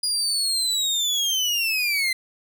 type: linear sweep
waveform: 30% pulse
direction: down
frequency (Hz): 4900 to 2045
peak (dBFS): -18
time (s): 0.03-2.13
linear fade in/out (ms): 5
effects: none